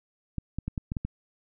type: clicks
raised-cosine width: 5 ms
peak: -18 dBFS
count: 7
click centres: 0.383 / 0.586 / 0.68 / 0.778 / 0.919 / 0.968 / 1.05 s
effects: none